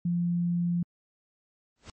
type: tone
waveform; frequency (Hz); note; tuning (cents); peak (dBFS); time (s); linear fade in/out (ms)
sine; 173.4; F3; -12; -24; 0.05-0.83; 5
type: noise with exponential growth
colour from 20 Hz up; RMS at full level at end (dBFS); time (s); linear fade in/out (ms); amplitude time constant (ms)
pink; -41; 1.76-1.9; 2; 29
effects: MP3 32 kbps